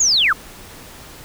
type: linear sweep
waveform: sine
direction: down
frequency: 6990 to 1102 Hz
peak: -12 dBFS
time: 0-0.33 s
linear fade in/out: 5 ms
effects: pink hiss -39 dBFS RMS until 1.24 s